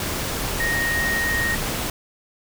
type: tone in noise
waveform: sine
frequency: 1864.7 Hz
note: A#6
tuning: in tune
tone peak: -21 dBFS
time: 0.6-1.55 s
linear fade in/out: 2 ms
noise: pink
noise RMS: -26 dBFS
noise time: 0-1.9 s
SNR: +2 dB
effects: none